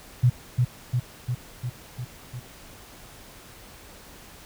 sine tone with echo, 123.47 Hz, B2, in tune, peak -14 dBFS, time 0.23-0.3 s, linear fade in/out 10 ms, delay 350 ms, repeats 6, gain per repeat -3 dB, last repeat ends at 2.4 s, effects pink hiss -47 dBFS RMS until 4.45 s

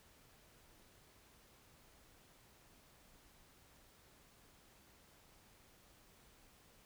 silence, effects pink hiss -66 dBFS RMS until 6.85 s

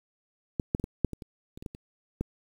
clicks, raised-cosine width 3 ms, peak -14 / -11 / -23 / -18 / -9 / -23 / -28 / -30 / -29 / -23 / -29 / -16 dBFS, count 12, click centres 0.598 / 0.749 / 0.798 / 0.841 / 1.047 / 1.133 / 1.222 / 1.575 / 1.625 / 1.662 / 1.749 / 2.21 s, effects 8-bit

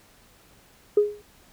sine tone with exponential decay, 415.3 Hz, G#4, in tune, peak -11 dBFS, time 0.97-1.22 s, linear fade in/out 5 ms, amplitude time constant 54 ms, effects tanh soft clip ceiling -8 dBFS + pink hiss -56 dBFS RMS until 1.52 s

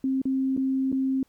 sine tone with dropouts, 265.4 Hz, C4, 25 cents sharp, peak -22 dBFS, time 0.04-1.23 s, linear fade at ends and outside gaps 2 ms, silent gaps 0.217-0.254 / 0.566-0.575 / 0.918-0.926 s, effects pink hiss -67 dBFS RMS until 1.28 s

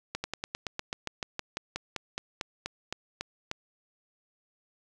slowing click train, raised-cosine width 0.2 ms, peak -15 dBFS, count 20, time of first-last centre 0.15-3.514 s, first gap 90 ms, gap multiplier 1.07, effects none

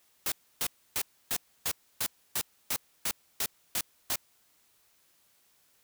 white noise bursts, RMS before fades -30 dBFS, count 12, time 0.26-4.158 s, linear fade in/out 2 ms, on 59 ms, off 290 ms, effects white hiss -67 dBFS RMS until 5.83 s

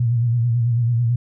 sine tone with vibrato, 118.4 Hz, A#2, 27 cents sharp, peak -15 dBFS, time 0-1.16 s, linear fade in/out 5 ms, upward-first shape sine, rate 9.1 Hz, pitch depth 62 cents each way, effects none

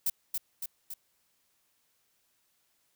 violet noise with echo, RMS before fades -28 dBFS, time 0.06-0.1 s, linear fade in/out 5 ms, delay 280 ms, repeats 3, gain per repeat -4 dB, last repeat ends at 0.94 s, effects white hiss -73 dBFS RMS until 2.95 s

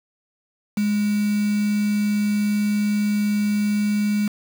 sine tone with quantisation, 207.7 Hz, G#3, in tune, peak -18 dBFS, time 0.77-4.28 s, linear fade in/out 5 ms, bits 5, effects none

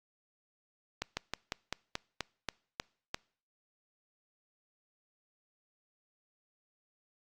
slowing click train, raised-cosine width 0.2 ms, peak -16 dBFS, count 10, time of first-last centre 1.02-3.145 s, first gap 150 ms, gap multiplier 1.11, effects noise-tail reverb RT60 0.5 s tail -25 dB re dry + Opus 48 kbps

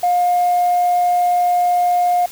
sine tone, 711 Hz, F5, 31 cents sharp, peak -11 dBFS, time 0.03-2.26 s, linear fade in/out 5 ms, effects tanh soft clip ceiling -9 dBFS + white hiss -37 dBFS RMS until 2.31 s

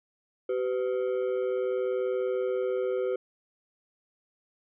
triangle ring-modulated tone, 442.9 Hz, A4, 11 cents sharp, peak -21 dBFS, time 0.49-3.16 s, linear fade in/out 5 ms, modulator 60.3 Hz, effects resampled to 8000 Hz

